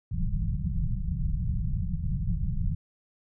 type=low-pass noise; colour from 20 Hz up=pink; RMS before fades=-28 dBFS; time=0.11-2.75 s; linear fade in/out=10 ms; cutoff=190 Hz; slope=96 dB/octave; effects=none